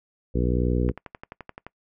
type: harmonic tone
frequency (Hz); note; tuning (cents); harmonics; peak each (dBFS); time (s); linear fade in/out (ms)
61; B1; -21; 1 / 2 / 3 / 4 / 5 / 6 / 7 / 8; -24 / -27 / -29 / -30 / -31 / -32 / -32 / -33; 0.34-0.92; 20
type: click train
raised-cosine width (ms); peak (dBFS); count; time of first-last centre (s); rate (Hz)
0.5; -22; 10; 0.89-1.666; 11.6
effects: noise-tail reverb RT60 0.1 s tail -24 dB re dry